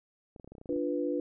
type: clicks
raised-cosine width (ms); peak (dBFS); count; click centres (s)
2; -35; 12; 0.362 / 0.398 / 0.445 / 0.476 / 0.52 / 0.552 / 0.582 / 0.614 / 0.658 / 0.696 / 0.727 / 0.763
type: chord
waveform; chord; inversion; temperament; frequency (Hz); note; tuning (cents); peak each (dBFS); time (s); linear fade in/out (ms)
sine; B diminished; first; equal; 293.7 / 349.2 / 493.9; D4 / F4 / B4; 0 / 0 / 0; -32 / -34 / -33; 0.69-1.2; 2
effects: none